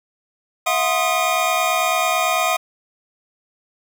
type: tone cluster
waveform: square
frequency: 656 / 725 / 1043 / 1246 / 2432 Hz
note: E5 / F#5 / C6 / D#6 / D#7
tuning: -9 / -35 / -6 / +2 / -40 cents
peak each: -24 / -23 / -27 / -23 / -25 dBFS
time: 0.66-2.57 s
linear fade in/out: 10 ms
effects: none